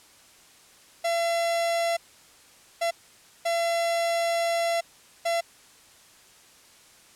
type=tone bursts at uneven times; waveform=45% pulse; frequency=677 Hz; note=E5; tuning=46 cents sharp; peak=-23 dBFS; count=4; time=1.04-1.97 / 2.81-2.91 / 3.45-4.81 / 5.25-5.41 s; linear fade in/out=10 ms; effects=white hiss -54 dBFS RMS until 7.15 s + low-pass 10000 Hz 12 dB/octave